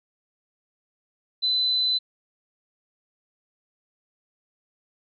sine tone, 4019 Hz, B7, 30 cents sharp, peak -20 dBFS, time 1.42-1.99 s, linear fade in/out 20 ms, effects none

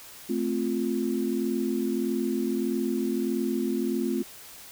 sine chord, F major, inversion first, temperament equal, 220 / 261.6 / 349.2 Hz, A3 / C4 / F4, 0 / 0 / 0 cents, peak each -29 dBFS, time 0.29-4.23 s, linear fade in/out 10 ms, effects white hiss -46 dBFS RMS until 4.71 s

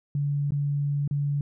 sine tone with dropouts, 143.4 Hz, D3, 41 cents flat, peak -23 dBFS, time 0.15-1.41 s, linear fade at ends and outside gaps 2 ms, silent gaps 0.507-0.52 / 1.077-1.11 s, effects none

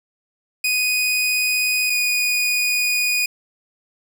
sawtooth tone pair in turn, 2489 / 2466 Hz, D#7 / D#7, 0 / -16 cents, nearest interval unison, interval 16 cents, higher first, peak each -14 dBFS, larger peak neither, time 0.64-1.9 / 1.9-3.26 s, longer second, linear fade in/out 5 ms, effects none

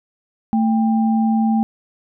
sine tone pair together, 222.2 / 793.6 Hz, A3 / G5, +17 / +21 cents, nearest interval octave + minor seventh, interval 2204 cents, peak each -14 / -23 dBFS, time 0.53-1.63 s, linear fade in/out 0 ms, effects none

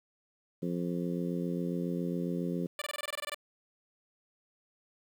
harmonic tone, 87.31 Hz, F2, in tune, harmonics 2 / 3 / 4 / 5 / 6, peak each -33 / -37 / -39 / -41 / -43 dBFS, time 0.62-2.67 s, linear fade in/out 10 ms
10% pulse tone bursts, 587.3 Hz, D5, in tune, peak -26 dBFS, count 12, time 2.79-3.345 s, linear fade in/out 2 ms, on 27 ms, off 21 ms
effects 10-bit

